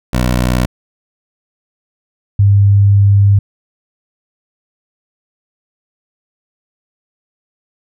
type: tone pair in turn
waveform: 15% pulse / sine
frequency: 61.74 / 100.31 Hz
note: B1 / G2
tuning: 0 / +40 cents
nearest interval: minor sixth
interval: 840 cents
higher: second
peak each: -5 dBFS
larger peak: neither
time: 0.13-0.66 / 2.39-3.39 s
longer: second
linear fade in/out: 5 ms
effects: none